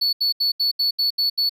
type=tone bursts; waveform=triangle; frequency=4435 Hz; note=C#8; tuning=in tune; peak=-16 dBFS; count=8; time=0.01-1.495 s; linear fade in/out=10 ms; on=120 ms; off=75 ms; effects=none